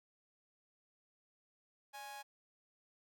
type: tone with amplitude modulation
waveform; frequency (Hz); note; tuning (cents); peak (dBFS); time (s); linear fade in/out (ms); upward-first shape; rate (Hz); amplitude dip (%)
sawtooth; 830.6; G#5; 0; -40; 1.93-2.23; 20; sine; 248; 65
effects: none